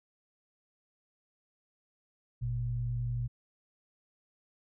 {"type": "tone pair together", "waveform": "sine", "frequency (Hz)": [50.15, 119.7], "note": ["G1", "A#2"], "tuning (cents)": [40, 46], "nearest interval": "octave + minor third", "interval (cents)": 1506, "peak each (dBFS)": [-38, -31], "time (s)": [2.41, 3.28], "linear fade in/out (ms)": 20, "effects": []}